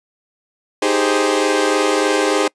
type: chord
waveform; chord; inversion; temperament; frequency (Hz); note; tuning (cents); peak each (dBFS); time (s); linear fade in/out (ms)
sawtooth; Ab major seventh; second; equal; 311.1 / 392 / 415.3 / 523.3; Eb4 / G4 / Ab4 / C5; 0 / 0 / 0 / 0; -16; 0.82-2.48; 5
effects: noise-tail reverb RT60 0.1 s tail -25 dB re dry + resampled to 22050 Hz